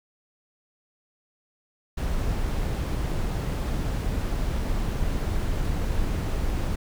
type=noise; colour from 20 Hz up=brown; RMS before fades=-26 dBFS; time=1.97-6.76 s; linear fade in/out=10 ms; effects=none